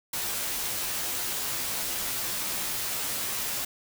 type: noise with comb filter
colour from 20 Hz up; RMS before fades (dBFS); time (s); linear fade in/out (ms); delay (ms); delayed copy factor
white; -31; 0.13-3.65; 5; 13; -0.7
effects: none